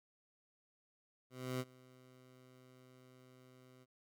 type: tone with ADSR envelope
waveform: 15% pulse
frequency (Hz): 127.9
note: C3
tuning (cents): -39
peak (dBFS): -30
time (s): 1.3-3.86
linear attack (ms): 300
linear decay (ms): 43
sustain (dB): -24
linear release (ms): 36
effects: none